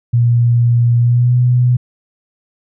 sine tone with pitch glide, 119.1 to 123.73 Hz, A#2 to B2, +38 to +4 cents, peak -8 dBFS, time 0.13-1.77 s, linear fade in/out 10 ms, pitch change +66 cents, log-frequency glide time 0.99-1.35 s, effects none

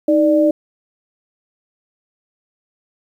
sine tone pair together, 313.1 / 591 Hz, D#4 / D5, +11 / +11 cents, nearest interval major seventh, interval 1100 cents, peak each -13 dBFS, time 0.08-0.51 s, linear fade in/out 5 ms, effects 8-bit

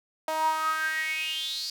sawtooth tone with high-pass filter sweep, 315.1 Hz, D#4, 22 cents sharp, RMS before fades -29 dBFS, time 0.28-1.7 s, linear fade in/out 2 ms, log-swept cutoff 740 to 4800 Hz, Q 9.2, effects none

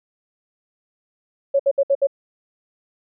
sine tone bursts, 554.4 Hz, C#5, in tune, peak -13 dBFS, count 5, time 1.54-2.071 s, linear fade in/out 10 ms, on 55 ms, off 64 ms, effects none

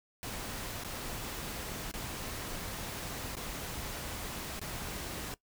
pink noise with dropouts, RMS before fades -40 dBFS, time 0.23-5.34 s, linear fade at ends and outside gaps 0 ms, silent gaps 0.836-0.847 / 1.914-1.939 / 3.353-3.368 / 4.594-4.615 s, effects noise-tail reverb RT60 0.1 s tail -19 dB re dry

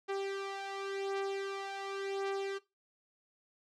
sawtooth beating tone pair, 392 / 392.91 Hz, G4 / G4, 0 / +4 cents, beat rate 0.91 Hz, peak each -37 / -34 dBFS, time 0.08-2.59 s, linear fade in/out 20 ms, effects noise-tail reverb RT60 0.2 s tail -17 dB re dry + low-pass 5000 Hz 12 dB/octave

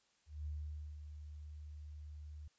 sine tone with ADSR envelope, 75.1 Hz, D2, 39 cents sharp, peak -39 dBFS, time 0.26-2.48 s, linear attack 200 ms, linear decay 510 ms, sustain -8 dB, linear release 6 ms, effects white hiss -75 dBFS RMS until 2.58 s + resampled to 16000 Hz

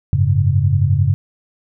sine chord, F# suspended second, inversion none, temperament equal, 92.5 / 103.83 / 138.59 Hz, F#2 / G#2 / C#3, 0 / 0 / 0 cents, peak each -16 dBFS, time 0.13-1.14 s, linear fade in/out 0 ms, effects none

